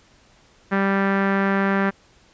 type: tone with low-pass filter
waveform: sawtooth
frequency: 196 Hz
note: G3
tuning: in tune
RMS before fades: -20 dBFS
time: 0.71-1.91 s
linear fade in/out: 20 ms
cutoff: 1700 Hz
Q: 3
effects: pink hiss -55 dBFS RMS until 2.33 s + resampled to 16000 Hz

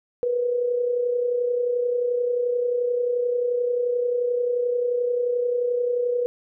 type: tone with amplitude modulation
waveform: sine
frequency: 487.3 Hz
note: B4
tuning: 23 cents flat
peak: -18 dBFS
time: 0.23-6.26 s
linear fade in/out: 0 ms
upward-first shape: sine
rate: 31.4 Hz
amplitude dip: 50%
effects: none

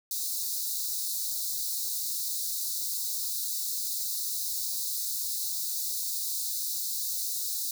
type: high-pass noise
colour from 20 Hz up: white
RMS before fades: -32 dBFS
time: 0.11-7.71 s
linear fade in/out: 2 ms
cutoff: 3800 Hz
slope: 96 dB/octave
effects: none

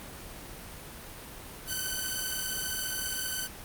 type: beating tone pair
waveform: 5% pulse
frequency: 1510 / 1525 Hz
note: F#6 / G6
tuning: +35 / -48 cents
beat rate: 15 Hz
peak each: -24 / -22 dBFS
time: 1.66-3.49 s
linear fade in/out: 50 ms
effects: pink hiss -44 dBFS RMS until 3.64 s + Opus 32 kbps

